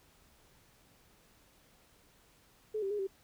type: tone with pitch steps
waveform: sine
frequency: 429.8 / 390.1 / 415.1 / 387.4 Hz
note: A4 / G4 / G#4 / G4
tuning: -41 / -8 / -1 / -20 cents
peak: -32 dBFS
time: 2.74-3.072 s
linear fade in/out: 10 ms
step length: 83 ms
effects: pink hiss -65 dBFS RMS until 3.23 s